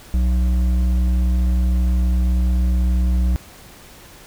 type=tone with hard clipping; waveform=triangle; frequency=61.74 Hz; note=B1; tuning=in tune; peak=-16 dBFS; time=0.14-3.36 s; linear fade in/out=0 ms; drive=11 dB; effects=pink hiss -43 dBFS RMS until 4.26 s